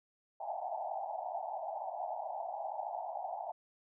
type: band-pass noise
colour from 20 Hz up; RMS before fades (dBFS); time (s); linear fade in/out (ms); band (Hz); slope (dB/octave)
white; -40; 0.4-3.52; 5; 630 to 880; 96
effects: none